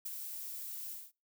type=noise with ADSR envelope; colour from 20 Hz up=violet; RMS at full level=-39 dBFS; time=0.05-1.12 s; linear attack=10 ms; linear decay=36 ms; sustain=-4 dB; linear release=210 ms; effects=noise-tail reverb RT60 0.3 s tail -25 dB re dry